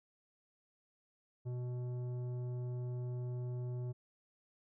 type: tone with tanh clipping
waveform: sine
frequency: 123.7 Hz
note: B2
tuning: 3 cents sharp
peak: -39 dBFS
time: 1.45-3.93 s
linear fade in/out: 20 ms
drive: 11 dB
effects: none